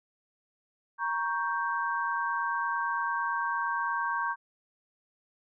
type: chord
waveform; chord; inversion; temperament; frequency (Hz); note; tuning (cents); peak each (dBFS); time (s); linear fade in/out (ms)
sine; G diminished; first; equal with one note detuned; 939.9 / 1108.7 / 1568; Bb5 / Db6 / G6; +14 / 0 / 0; -32; 0.98-4.36; 50
effects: none